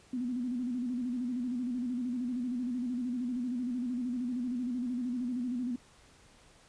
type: tone with vibrato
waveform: sine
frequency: 246.9 Hz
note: B3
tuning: in tune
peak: -31 dBFS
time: 0.13-5.76 s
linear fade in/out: 5 ms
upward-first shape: square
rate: 13 Hz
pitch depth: 61 cents each way
effects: pink hiss -60 dBFS RMS until 6.68 s + resampled to 22050 Hz